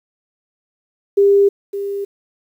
sine tone with echo, 400 Hz, G4, 35 cents sharp, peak -8 dBFS, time 1.17-1.49 s, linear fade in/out 10 ms, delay 560 ms, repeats 1, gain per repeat -12 dB, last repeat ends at 2.05 s, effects 8-bit

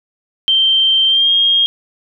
sine tone with pitch glide, 3136 to 3241 Hz, G7 to G#7, 0 to -43 cents, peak -9 dBFS, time 0.48-1.66 s, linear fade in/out 0 ms, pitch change +57 cents, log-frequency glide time 1.07-1.31 s, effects none

